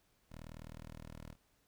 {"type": "tone", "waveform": "10% pulse", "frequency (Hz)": 39.57, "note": "D#1", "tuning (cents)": 30, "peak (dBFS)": -40, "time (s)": [0.29, 1.36], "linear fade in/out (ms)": 50, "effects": ["pink hiss -74 dBFS RMS until 1.67 s"]}